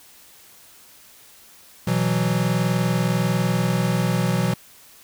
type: chord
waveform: square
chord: B suspended fourth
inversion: none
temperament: equal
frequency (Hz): 123.47 / 164.81 / 185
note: B2 / E3 / F#3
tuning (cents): 0 / 0 / 0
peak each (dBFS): -24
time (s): 1.87-4.54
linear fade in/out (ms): 5
effects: white hiss -49 dBFS RMS until 5.03 s